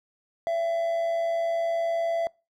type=tone with amplitude modulation; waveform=triangle; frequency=670 Hz; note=E5; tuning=28 cents sharp; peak=-20 dBFS; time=0.47-2.27 s; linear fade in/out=0 ms; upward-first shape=sine; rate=99.8 Hz; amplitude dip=40%; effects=noise-tail reverb RT60 0.3 s tail -25 dB re dry

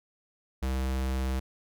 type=tone; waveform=square; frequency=65.41 Hz; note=C2; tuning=in tune; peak=-28 dBFS; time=0.62-1.4 s; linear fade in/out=10 ms; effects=none

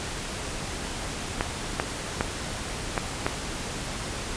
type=clicks; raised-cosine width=0.5 ms; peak=-8 dBFS; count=5; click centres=1.409 / 1.799 / 2.209 / 2.978 / 3.265 s; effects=pink hiss -33 dBFS RMS until 4.36 s + resampled to 22050 Hz

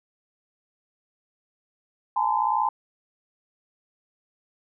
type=tone cluster; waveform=sine; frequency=844 / 905 / 1021 Hz; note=G#5 / A5 / C6; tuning=+28 / +48 / -43 cents; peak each=-25 dBFS; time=2.16-2.69 s; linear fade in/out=5 ms; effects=none

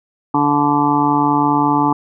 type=harmonic tone; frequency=145.2 Hz; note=D3; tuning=19 cents flat; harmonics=1 / 2 / 3 / 5 / 6 / 7 / 8; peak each=-24 / -16 / -27 / -25 / -16 / -21 / -21 dBFS; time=0.34-1.93 s; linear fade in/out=5 ms; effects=none

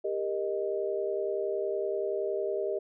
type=tone cluster; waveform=sine; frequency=398 / 468.7 / 620 Hz; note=G4 / A#4 / D#5; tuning=+26 / +9 / -6 cents; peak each=-31 / -35 / -33 dBFS; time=0.04-2.79 s; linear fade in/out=10 ms; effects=none

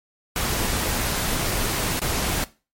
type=noise with dropouts; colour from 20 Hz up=pink; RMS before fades=-24 dBFS; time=0.36-2.44 s; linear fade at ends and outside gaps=1 ms; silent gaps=1.994-2.017 s; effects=noise-tail reverb RT60 0.3 s tail -18 dB re dry + MP3 64 kbps

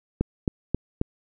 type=click train; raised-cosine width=3 ms; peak=-9 dBFS; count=4; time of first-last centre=0.21-1.014 s; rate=3.73 Hz; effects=none

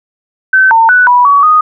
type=tone with pitch steps; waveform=sine; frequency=1534 / 906 / 1485 / 980 / 1132 / 1241 Hz; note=G6 / A#5 / F#6 / B5 / C#6 / D#6; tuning=-38 / -50 / +6 / -14 / +36 / -5 cents; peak=-3 dBFS; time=0.53-1.61 s; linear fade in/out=5 ms; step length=180 ms; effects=none

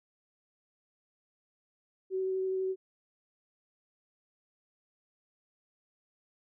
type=tone with vibrato; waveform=sine; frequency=377.8 Hz; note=F#4; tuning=36 cents sharp; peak=-29 dBFS; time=2.1-2.76 s; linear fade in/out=50 ms; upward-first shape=sine; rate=12 Hz; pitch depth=9 cents each way; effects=none

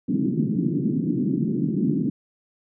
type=band-pass noise; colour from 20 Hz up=white; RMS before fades=-23 dBFS; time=0.08-2.1 s; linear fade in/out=5 ms; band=140 to 320 Hz; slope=48 dB/octave; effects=none

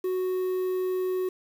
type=tone with quantisation; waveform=triangle; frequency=369.7 Hz; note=F#4; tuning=1 cent flat; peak=-23 dBFS; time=0.04-1.29 s; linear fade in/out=5 ms; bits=8; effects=none

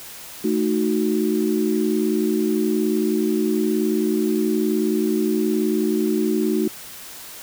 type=chord; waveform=sine; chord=D# diminished; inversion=second; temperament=equal; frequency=220 / 311.1 / 370 Hz; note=A3 / D#4 / F#4; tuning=0 / 0 / 0 cents; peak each=-22 dBFS; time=0.44-6.68 s; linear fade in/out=5 ms; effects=white hiss -38 dBFS RMS until 7.42 s

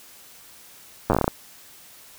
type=slowing click train; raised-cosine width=1 ms; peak=-5 dBFS; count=10; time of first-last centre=1.1-1.279 s; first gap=9 ms; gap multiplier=1.19; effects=white hiss -48 dBFS RMS until 2.18 s

